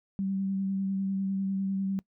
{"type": "tone with vibrato", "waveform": "sine", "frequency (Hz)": 193.8, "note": "G3", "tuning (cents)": -20, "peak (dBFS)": -27, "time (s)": [0.19, 1.99], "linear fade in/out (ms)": 0, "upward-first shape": "sine", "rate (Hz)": 10, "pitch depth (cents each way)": 17, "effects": ["noise-tail reverb RT60 0.1 s tail -23 dB re dry"]}